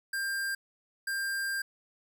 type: tone bursts at uneven times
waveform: square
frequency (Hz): 1593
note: G6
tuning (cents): +27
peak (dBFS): -31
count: 2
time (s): 0.13-0.55 / 1.07-1.62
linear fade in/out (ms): 5
effects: 11-bit